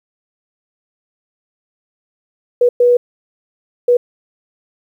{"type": "tone bursts at uneven times", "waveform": "sine", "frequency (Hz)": 487, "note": "B4", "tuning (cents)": -24, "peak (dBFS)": -7, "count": 3, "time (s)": [[2.61, 2.69], [2.8, 2.97], [3.88, 3.97]], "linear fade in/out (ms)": 5, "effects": ["8-bit"]}